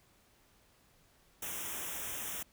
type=band-stop noise; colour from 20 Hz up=white; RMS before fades=-40 dBFS; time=1.42-2.43 s; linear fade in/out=5 ms; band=3600 to 5500 Hz; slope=96 dB/octave; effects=pink hiss -67 dBFS RMS until 2.52 s